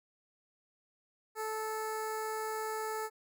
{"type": "tone with notch filter", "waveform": "15% pulse", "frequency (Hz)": 436.4, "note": "A4", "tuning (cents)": -14, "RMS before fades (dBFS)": -37, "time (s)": [1.35, 3.1], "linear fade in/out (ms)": 50, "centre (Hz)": 3400, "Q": 0.77, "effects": []}